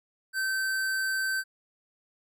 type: tone with hard clipping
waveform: sine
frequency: 1546 Hz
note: G6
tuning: 24 cents flat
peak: -28 dBFS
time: 0.33-1.44 s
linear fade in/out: 50 ms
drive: 18 dB
effects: none